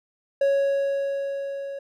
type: tone with level ramp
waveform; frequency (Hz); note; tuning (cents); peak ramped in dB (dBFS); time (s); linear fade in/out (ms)
triangle; 554.4; C#5; 0; -15 to -29; 0.41-1.79; 5
effects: none